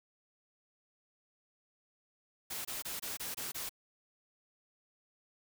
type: noise bursts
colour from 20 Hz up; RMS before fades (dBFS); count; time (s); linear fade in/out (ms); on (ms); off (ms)
white; -40; 7; 2.5-3.694; 10; 150; 24
effects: none